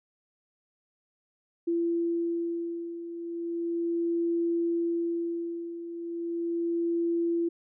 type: beating tone pair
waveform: sine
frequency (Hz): 338.4 / 338.76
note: E4 / E4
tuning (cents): +45 / +47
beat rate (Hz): 0.36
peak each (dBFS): -33 / -28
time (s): 1.67-7.49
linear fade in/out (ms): 10
effects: none